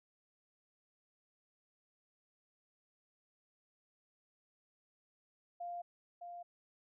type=tone with echo; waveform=sine; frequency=698.5 Hz; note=F5; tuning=in tune; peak=-40 dBFS; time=5.6-5.82 s; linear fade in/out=10 ms; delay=610 ms; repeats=1; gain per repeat=-5 dB; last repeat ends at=6.43 s; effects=none